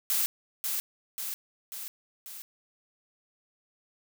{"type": "noise with echo", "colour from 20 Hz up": "blue", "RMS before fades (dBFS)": -27, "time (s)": [0.1, 0.26], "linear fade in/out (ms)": 0, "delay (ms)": 540, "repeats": 4, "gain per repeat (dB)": -4, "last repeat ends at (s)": 2.42, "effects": []}